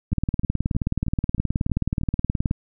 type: two click trains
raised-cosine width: 5 ms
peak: -19 / -9 dBFS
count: 7 / 46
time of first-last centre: 0.12-2.013 / 0.13-2.511 s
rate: 3.17 / 18.9 Hz
effects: none